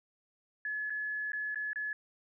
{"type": "tone with dropouts", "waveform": "sine", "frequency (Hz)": 1707, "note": "G#6", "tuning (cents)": 47, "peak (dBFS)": -33, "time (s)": [0.65, 1.93], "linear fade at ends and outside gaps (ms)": 2, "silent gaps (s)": [[0.898, 0.903], [1.32, 1.332], [1.546, 1.557], [1.732, 1.758]], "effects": []}